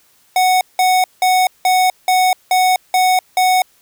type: tone bursts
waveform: square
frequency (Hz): 740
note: F#5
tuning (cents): 0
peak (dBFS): -11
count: 8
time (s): 0.36-3.62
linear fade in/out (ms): 2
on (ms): 250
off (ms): 180
effects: white hiss -54 dBFS RMS until 3.81 s